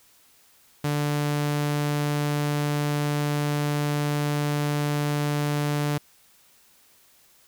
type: tone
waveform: sawtooth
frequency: 146.83 Hz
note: D3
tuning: in tune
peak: -19 dBFS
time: 0.84-5.98 s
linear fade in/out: 5 ms
effects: white hiss -58 dBFS RMS until 7.47 s